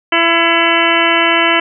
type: harmonic tone with a mistuned harmonic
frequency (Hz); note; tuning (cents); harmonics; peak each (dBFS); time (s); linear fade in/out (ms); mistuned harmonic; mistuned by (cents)
335.2; E4; +29; 1 / 2 / 3 / 4 / 5 / 6 / 7 / 8 / 9; -18 / -18 / -18 / -18 / -18 / -18 / -18 / -18 / -18; 0.12-1.6; 5; 7; -70
effects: none